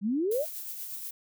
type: exponential sweep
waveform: sine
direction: up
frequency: 188.3 to 659.3 Hz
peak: -25 dBFS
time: 0.01-0.46 s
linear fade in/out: 50 ms
type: noise with tremolo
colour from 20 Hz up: violet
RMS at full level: -37 dBFS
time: 0.31-1.11 s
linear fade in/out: 5 ms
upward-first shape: triangle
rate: 8.3 Hz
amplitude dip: 40%
effects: none